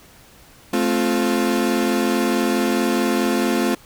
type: chord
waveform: 35% pulse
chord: F major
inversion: first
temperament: equal with one note detuned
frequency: 217 / 261.6 / 349.2 Hz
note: A3 / C4 / F4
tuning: -24 / 0 / 0 cents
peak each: -20 dBFS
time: 0.73-3.75 s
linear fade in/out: 5 ms
effects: pink hiss -48 dBFS RMS until 3.85 s